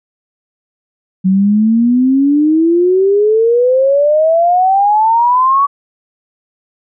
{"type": "exponential sweep", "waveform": "sine", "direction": "up", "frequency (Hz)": [185, 1138], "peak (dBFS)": -7, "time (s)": [1.24, 5.67], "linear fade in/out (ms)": 20, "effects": []}